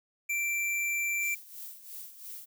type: tone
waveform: square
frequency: 2349 Hz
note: D7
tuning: in tune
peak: -29 dBFS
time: 0.29-1.35 s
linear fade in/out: 10 ms
type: noise with tremolo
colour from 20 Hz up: violet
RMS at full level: -42 dBFS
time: 1.2-2.46 s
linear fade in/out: 20 ms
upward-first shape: sine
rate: 2.9 Hz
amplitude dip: 70%
effects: none